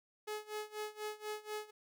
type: tone with tremolo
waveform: sawtooth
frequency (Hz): 424.8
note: G#4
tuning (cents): +39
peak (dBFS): -34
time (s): 0.27-1.71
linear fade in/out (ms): 10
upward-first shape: sine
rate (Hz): 4.1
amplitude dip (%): 90
effects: none